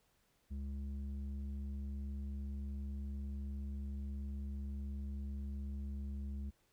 square tone with low-pass filter, 69.3 Hz, C#2, in tune, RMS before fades -42 dBFS, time 0.5-6.51 s, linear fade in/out 20 ms, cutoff 170 Hz, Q 2.2, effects pink hiss -75 dBFS RMS until 6.72 s

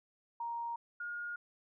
sine tone pair in turn, 936 / 1427 Hz, A#5 / F6, +7 / +37 cents, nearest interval perfect fifth, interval 730 cents, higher second, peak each -36 / -38 dBFS, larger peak first, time 0.4-0.76 / 1-1.36 s, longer neither, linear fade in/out 5 ms, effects none

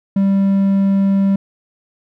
triangle tone, 196 Hz, G3, in tune, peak -9 dBFS, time 0.16-1.36 s, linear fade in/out 5 ms, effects none

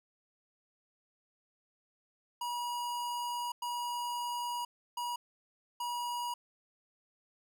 square tone bursts at uneven times, 963 Hz, B5, 44 cents flat, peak -35 dBFS, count 4, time 2.41-3.52 / 3.62-4.65 / 4.97-5.16 / 5.8-6.34 s, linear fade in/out 5 ms, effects none

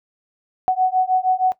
sine beating tone pair, 741 / 747.4 Hz, F#5 / F#5, +2 / +17 cents, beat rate 6.4 Hz, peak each -18 dBFS, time 0.68-1.52 s, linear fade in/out 0 ms, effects noise-tail reverb RT60 0.1 s tail -17 dB re dry

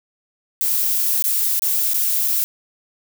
violet noise with dropouts, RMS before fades -19 dBFS, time 0.61-2.44 s, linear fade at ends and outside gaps 0 ms, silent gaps 1.224-1.24 / 1.594-1.621 / 1.934-1.943 / 2.278-2.282 s, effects none

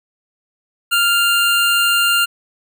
square tone pair together, 1396.2 / 2794 Hz, F6 / F7, -1 / 0 cents, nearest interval octave, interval 1201 cents, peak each -16 dBFS, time 0.91-2.26 s, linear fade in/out 20 ms, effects none

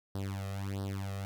sawtooth tone with flanger, 97.9 Hz, G2, 2 cents flat, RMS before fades -37 dBFS, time 0.15-1.25 s, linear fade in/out 0 ms, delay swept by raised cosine 0.21 to 1.61 ms, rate 1.5 Hz, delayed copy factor +0.95, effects 12-bit

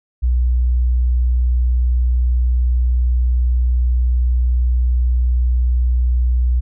sine tone, 61.3 Hz, B1, 12 cents flat, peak -12 dBFS, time 0.22-6.61 s, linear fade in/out 20 ms, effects none

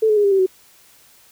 sine tone with pitch steps, 440 / 426 / 412.4 / 399.3 / 386.6 / 374.3 Hz, A4 / G#4 / G#4 / G4 / G4 / F#4, 0 / +44 / -12 / +32 / -24 / +20 cents, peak -12 dBFS, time 0.02-0.464 s, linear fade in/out 10 ms, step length 74 ms, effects white hiss -51 dBFS RMS until 1.31 s

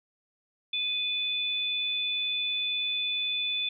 sine tone pair together, 2479 / 3491 Hz, D#7 / A7, -7 / -14 cents, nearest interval tritone, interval 593 cents, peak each -33 / -28 dBFS, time 0.73-3.69 s, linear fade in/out 5 ms, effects none

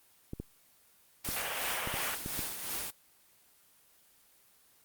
clicks, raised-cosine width 3 ms, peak -25 dBFS, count 7, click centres 0.334 / 0.4 / 1.289 / 1.874 / 1.941 / 2.261 / 2.392 s
white noise with tremolo, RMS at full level -35 dBFS, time 1.24-2.91 s, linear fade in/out 10 ms, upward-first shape sine, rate 2.8 Hz, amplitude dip 50%
white band-pass noise, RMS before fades -37 dBFS, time 1.36-2.15 s, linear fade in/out 5 ms, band 460 to 3200 Hz, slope 48 dB/octave
effects white hiss -64 dBFS RMS until 4.84 s + Opus 24 kbps

